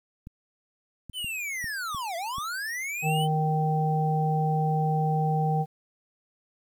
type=clicks; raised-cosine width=5 ms; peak=-28 dBFS; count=6; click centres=0.271 / 1.097 / 1.245 / 1.643 / 1.947 / 2.383 s
type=linear two-way sweep; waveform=square; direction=down then up; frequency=3097 to 650 to 3097 Hz; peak=-31 dBFS; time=1.13-3.28 s; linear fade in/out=50 ms; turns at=2.16 s
type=harmonic tone; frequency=155.56 Hz; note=D#3; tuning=in tune; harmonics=1 / 3 / 5; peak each=-24 / -33 / -27 dBFS; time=3.02-5.66 s; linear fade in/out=50 ms
effects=10-bit